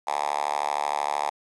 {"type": "tone with high-pass filter", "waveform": "5% pulse", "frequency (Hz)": 73, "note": "D2", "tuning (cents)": -10, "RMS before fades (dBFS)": -27, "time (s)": [0.07, 1.3], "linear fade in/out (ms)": 5, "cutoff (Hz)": 840, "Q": 4.5, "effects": ["resampled to 24000 Hz", "9-bit"]}